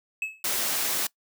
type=tone with exponential decay; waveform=triangle; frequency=2590 Hz; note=E7; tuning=31 cents flat; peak=-22 dBFS; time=0.22-0.43 s; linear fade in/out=2 ms; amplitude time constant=45 ms
type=noise; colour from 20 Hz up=white; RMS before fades=-27 dBFS; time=0.44-1.07 s; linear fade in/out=5 ms
effects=noise-tail reverb RT60 0.1 s tail -22 dB re dry + high-pass 200 Hz 12 dB/octave